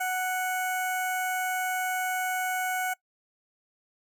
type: tone with notch filter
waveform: 15% pulse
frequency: 740 Hz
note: F#5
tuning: in tune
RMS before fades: -29 dBFS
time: 0-2.94 s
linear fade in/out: 10 ms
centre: 3700 Hz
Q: 0.65
effects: noise-tail reverb RT60 0.1 s tail -22 dB re dry